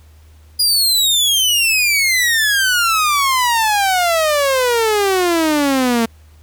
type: exponential sweep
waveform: sawtooth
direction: down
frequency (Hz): 4922 to 224.6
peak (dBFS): -9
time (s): 0.59-6.06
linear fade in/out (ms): 10
effects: added 77 Hz sine -42 dBFS peak until 6.42 s + pink hiss -54 dBFS RMS until 6.42 s